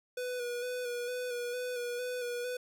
square tone with vibrato, 490.8 Hz, B4, 11 cents flat, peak -35 dBFS, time 0.17-2.57 s, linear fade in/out 5 ms, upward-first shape square, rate 2.2 Hz, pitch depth 25 cents each way, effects none

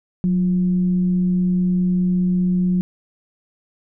sine tone with frequency modulation, 181.6 Hz, F#3, 32 cents flat, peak -15 dBFS, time 0.24-2.81 s, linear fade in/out 0 ms, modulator 164 Hz, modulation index 0.21, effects none

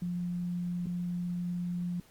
sine tone with dropouts, 176.1 Hz, F3, 15 cents sharp, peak -31 dBFS, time 0.02-2 s, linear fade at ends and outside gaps 2 ms, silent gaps 0.859-0.868 s, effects pink hiss -61 dBFS RMS until 2.1 s + Opus 48 kbps

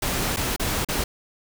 pink noise with dropouts, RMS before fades -25 dBFS, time 0.02-1.04 s, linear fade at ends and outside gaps 5 ms, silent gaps 0.363-0.369 / 0.563-0.596 / 0.848-0.886 s, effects none

